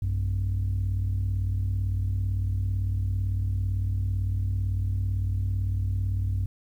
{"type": "tone pair together", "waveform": "sine", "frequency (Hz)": [57.72, 95.6], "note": ["A#1", "G2"], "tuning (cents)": [-16, -43], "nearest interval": "major sixth", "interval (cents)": 873, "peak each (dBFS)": [-27, -23], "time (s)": [0.02, 6.46], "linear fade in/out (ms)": 5, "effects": ["tanh soft clip ceiling -21 dBFS", "10-bit"]}